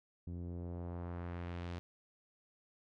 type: tone with low-pass filter sweep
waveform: sawtooth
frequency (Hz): 87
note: F2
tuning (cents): -6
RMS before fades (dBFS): -43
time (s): 0.27-1.79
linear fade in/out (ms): 0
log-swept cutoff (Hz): 250 to 4600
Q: 1
effects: none